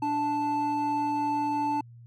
triangle tone pair together, 293.7 / 878.4 Hz, D4 / A5, 0 / -3 cents, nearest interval octave + perfect fifth, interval 1897 cents, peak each -28 / -24 dBFS, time 0.02-1.81 s, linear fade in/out 5 ms, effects tanh soft clip ceiling -16 dBFS + added 118 Hz sine -46 dBFS peak until 2.06 s

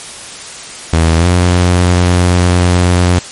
sawtooth tone with pitch glide, 81.7 to 89.09 Hz, E2 to F2, -15 to +35 cents, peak -3 dBFS, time 0.93-3.19 s, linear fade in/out 0 ms, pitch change +150 cents, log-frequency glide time 1.17-1.27 s, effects white hiss -28 dBFS RMS until 3.31 s + MP3 48 kbps

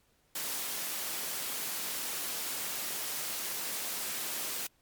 white high-pass noise, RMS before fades -36 dBFS, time 0.35-4.67 s, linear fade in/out 5 ms, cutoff 170 Hz, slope 12 dB/octave, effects pink hiss -70 dBFS RMS until 4.81 s + MP3 96 kbps

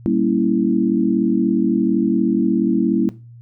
sine chord, G diminished seventh, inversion none, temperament equal, 196 / 233.1 / 277.2 / 329.6 Hz, G3 / Bb3 / Db4 / Fb4, 0 / 0 / 0 / 0 cents, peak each -21 / -19 / -21 / -19 dBFS, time 0.06-3.09 s, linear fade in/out 0 ms, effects noise-tail reverb RT60 0.3 s tail -17 dB re dry + added 118 Hz sine -38 dBFS peak until 3.41 s

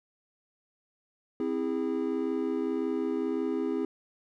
triangle chord, C augmented, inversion none, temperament just, 261.6 / 327 / 408.8 Hz, C4 / E4 / G#4, 0 / -14 / -27 cents, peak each -30 dBFS, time 1.4-3.85 s, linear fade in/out 2 ms, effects none

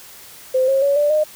sine tone with pitch steps, 517 / 539.3 / 562.5 / 586.7 / 612 Hz, C5 / C#5 / C#5 / D5 / D#5, -21 / -48 / +25 / -2 / -29 cents, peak -13 dBFS, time 0.54-1.24 s, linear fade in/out 10 ms, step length 140 ms, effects white hiss -41 dBFS RMS until 1.35 s

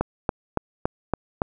click train, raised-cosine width 1 ms, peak -7 dBFS, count 6, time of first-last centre 0.01-1.418 s, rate 3.55 Hz, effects none

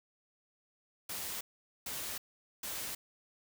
white noise bursts, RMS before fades -40 dBFS, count 3, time 1.09-2.95 s, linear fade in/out 5 ms, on 320 ms, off 450 ms, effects none

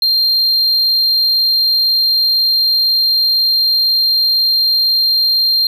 triangle tone, 4186 Hz, C8, in tune, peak -9 dBFS, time 0.02-5.67 s, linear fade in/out 2 ms, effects none

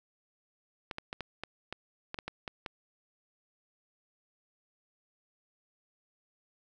clicks, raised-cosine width 0.3 ms, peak -21 dBFS, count 11, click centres 0.912 / 0.984 / 1.129 / 1.207 / 1.436 / 1.726 / 2.144 / 2.188 / 2.28 / 2.478 / 2.662 s, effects none

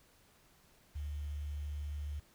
sine tone with quantisation, 73.42 Hz, D2, in tune, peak -37 dBFS, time 0.95-2.2 s, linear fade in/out 10 ms, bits 10, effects pink hiss -66 dBFS RMS until 2.34 s

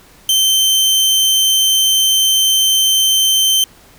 sawtooth tone, 3104 Hz, G7, 18 cents flat, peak -7 dBFS, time 0.29-3.64 s, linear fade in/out 2 ms, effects pink hiss -45 dBFS RMS until 3.98 s

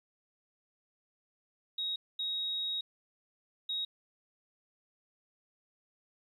sine tone bursts at uneven times, 3780 Hz, A#7, 23 cents sharp, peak -32 dBFS, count 3, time 1.78-1.96 / 2.19-2.81 / 3.69-3.85 s, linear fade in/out 5 ms, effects 11-bit

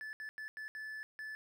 triangle tone bursts at uneven times, 1738 Hz, A6, 22 cents flat, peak -40 dBFS, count 6, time 0.01-0.13 / 0.2-0.29 / 0.38-0.48 / 0.57-0.68 / 0.75-1.03 / 1.19-1.35 s, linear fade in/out 0 ms, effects none

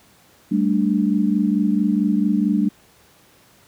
sine chord, G suspended second, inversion none, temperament just, 196 / 220.5 / 294 Hz, G3 / A3 / D4, 0 / +4 / +2 cents, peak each -19 / -20 / -21 dBFS, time 0.51-2.69 s, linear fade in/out 10 ms, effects pink hiss -53 dBFS RMS until 3.67 s + high-pass 80 Hz 12 dB/octave

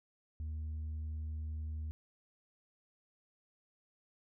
sine tone with tanh clipping, 77.7 Hz, D#2, 2 cents flat, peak -38 dBFS, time 0.4-1.91 s, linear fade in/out 0 ms, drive 2 dB, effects none

